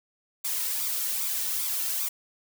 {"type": "noise with flanger", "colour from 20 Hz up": "blue", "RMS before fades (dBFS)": -29, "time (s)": [0.44, 2.09], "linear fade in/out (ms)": 10, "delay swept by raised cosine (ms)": [0.83, 2.23], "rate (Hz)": 2.5, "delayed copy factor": 0.6, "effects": []}